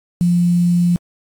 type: tone with quantisation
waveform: sine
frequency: 174.61 Hz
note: F3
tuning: in tune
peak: -11 dBFS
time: 0.21-0.96 s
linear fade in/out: 0 ms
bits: 6
effects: AAC 64 kbps